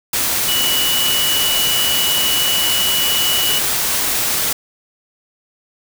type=tone in noise; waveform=sine; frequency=2944 Hz; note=F#7; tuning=9 cents flat; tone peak=-17 dBFS; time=0.48-3.59 s; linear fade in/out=5 ms; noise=white; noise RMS=-18 dBFS; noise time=0.13-4.53 s; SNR=-2 dB; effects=none